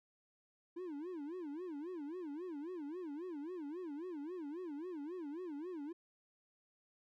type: tone with vibrato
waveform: triangle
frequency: 323.9 Hz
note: E4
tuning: 30 cents flat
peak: -40 dBFS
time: 0.76-5.93 s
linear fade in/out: 10 ms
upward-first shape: sine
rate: 3.7 Hz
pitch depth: 240 cents each way
effects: none